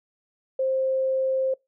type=tone; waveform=sine; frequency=527 Hz; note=C5; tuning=12 cents sharp; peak=-21 dBFS; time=0.59-1.54 s; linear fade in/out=5 ms; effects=noise-tail reverb RT60 0.2 s tail -24 dB re dry